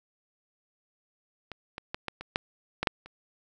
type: clicks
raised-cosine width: 0.3 ms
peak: -23 / -21 / -16 / -16 / -23 / -9 / -12 / -6 / -30 dBFS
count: 9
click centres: 1.517 / 1.781 / 1.945 / 2.083 / 2.21 / 2.359 / 2.83 / 2.872 / 3.06 s
effects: none